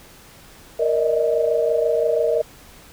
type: tone cluster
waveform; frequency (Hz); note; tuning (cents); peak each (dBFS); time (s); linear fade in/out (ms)
sine; 466.3 / 581 / 610 / 636; A#4 / D5 / D#5 / D#5; +1 / -19 / -34 / +38; -19 / -27 / -24 / -22; 0.79-2.42; 10
effects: pink hiss -46 dBFS RMS until 2.92 s